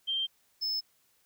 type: tone pair in turn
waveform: sine / triangle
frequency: 3158 / 5231 Hz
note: G7 / E8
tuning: +12 / -14 cents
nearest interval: major sixth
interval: 874 cents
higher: second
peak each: -28 dBFS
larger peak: neither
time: 0.07-0.27 / 0.61-0.81 s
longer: neither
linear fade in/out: 20 ms
effects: white hiss -69 dBFS RMS until 1.25 s